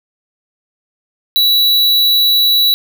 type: tone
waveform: square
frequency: 3929 Hz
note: B7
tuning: 10 cents flat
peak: -9 dBFS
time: 1.36-2.74 s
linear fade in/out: 0 ms
effects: none